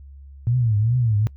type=tone with vibrato; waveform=sine; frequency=114.3 Hz; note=A#2; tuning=34 cents flat; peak=-16 dBFS; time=0.47-1.27 s; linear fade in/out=0 ms; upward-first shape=triangle; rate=2.5 Hz; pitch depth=200 cents each way; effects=noise-tail reverb RT60 0.1 s tail -24 dB re dry + added 69 Hz sine -39 dBFS peak until 1.36 s